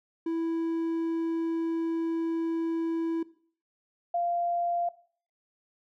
triangle / sine tone pair in turn, 329.6 / 693.6 Hz, E4 / F5, 0 / -12 cents, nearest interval octave + minor second, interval 1288 cents, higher second, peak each -25 dBFS, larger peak neither, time 0.26-3.23 / 4.14-4.89 s, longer first, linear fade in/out 5 ms, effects noise-tail reverb RT60 0.5 s tail -19 dB re dry

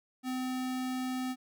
square tone, 256.1 Hz, C4, 37 cents flat, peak -33 dBFS, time 0.23-1.36 s, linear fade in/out 50 ms, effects none

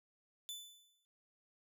sawtooth tone with exponential decay, 3500 Hz, A7, 10 cents flat, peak -38 dBFS, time 0.49-1.05 s, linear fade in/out 0 ms, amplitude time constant 120 ms, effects none

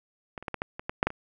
clicks, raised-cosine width 0.5 ms, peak -21 / -27 / -17 / -16 / -14 / -21 / -15 / -6 / -9 / -23 dBFS, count 10, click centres 0.378 / 0.426 / 0.482 / 0.543 / 0.619 / 0.795 / 0.895 / 1.029 / 1.07 / 1.104 s, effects none

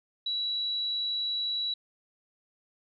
sine tone, 3917 Hz, B7, 15 cents flat, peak -28 dBFS, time 0.26-1.74 s, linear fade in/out 5 ms, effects none

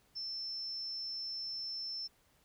sine tone, 5330 Hz, E8, 18 cents sharp, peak -38 dBFS, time 0.15-2.08 s, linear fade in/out 20 ms, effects pink hiss -70 dBFS RMS until 2.44 s

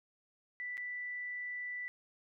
sine tone with dropouts, 1975.5 Hz, B6, in tune, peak -38 dBFS, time 0.6-1.88 s, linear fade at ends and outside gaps 0 ms, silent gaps 0.771-0.778 s, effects none

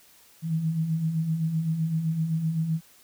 sine beating tone pair, 154.6 / 162.4 Hz, D#3 / E3, -11 / -26 cents, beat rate 7.8 Hz, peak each -33 / -24 dBFS, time 0.42-2.81 s, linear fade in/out 50 ms, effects white hiss -56 dBFS RMS until 3.03 s

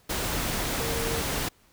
sine tone in noise, 459.9 Hz, A#4, 23 cents flat, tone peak -33 dBFS, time 0.8-1.22 s, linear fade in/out 10 ms, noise pink, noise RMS -29 dBFS, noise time 0.09-1.49 s, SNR -7 dB, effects pink hiss -61 dBFS RMS until 1.72 s

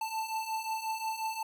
square beating tone pair, 880 / 885.6 Hz, A5 / A5, 0 / +11 cents, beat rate 5.6 Hz, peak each -39 / -35 dBFS, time 0.01-1.43 s, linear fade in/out 5 ms, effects none

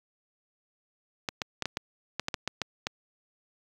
clicks, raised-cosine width 0.2 ms, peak -12 dBFS, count 11, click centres 1.288 / 1.418 / 1.623 / 1.656 / 1.771 / 2.196 / 2.284 / 2.342 / 2.476 / 2.617 / 2.869 s, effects high-pass 60 Hz 12 dB/octave + 8-bit

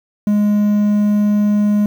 triangle tone, 207.7 Hz, G#3, in tune, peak -9 dBFS, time 0.27-1.86 s, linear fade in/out 2 ms, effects 7-bit

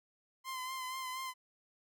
sawtooth tone with vibrato, 1035 Hz, C6, 19 cents flat, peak -35 dBFS, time 0.44-1.34 s, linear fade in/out 50 ms, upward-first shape sine, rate 4.2 Hz, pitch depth 33 cents each way, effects none

